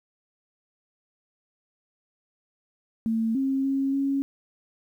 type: tone with pitch steps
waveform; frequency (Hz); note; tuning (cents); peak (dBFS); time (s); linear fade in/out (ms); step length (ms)
sine; 224.8 / 269 / 271.8 / 275.4; A3 / C4 / C#4 / C#4; +37 / +48 / -34 / -11; -22; 3.06-4.22; 0; 290
effects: 10-bit